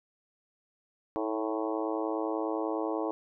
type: harmonic tone with a mistuned harmonic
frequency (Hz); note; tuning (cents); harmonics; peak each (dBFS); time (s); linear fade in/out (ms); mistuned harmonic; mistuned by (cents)
110; A2; 0; 3 / 4 / 5 / 6 / 7 / 8 / 9 / 10; -33 / -35 / -37 / -39 / -40 / -41 / -42 / -43; 1.16-3.11; 0; 3; -35
effects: none